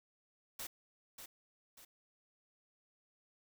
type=noise with echo; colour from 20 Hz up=white; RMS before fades=-44 dBFS; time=0.59-0.67 s; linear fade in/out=5 ms; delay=590 ms; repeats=2; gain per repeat=-7 dB; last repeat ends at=1.85 s; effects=none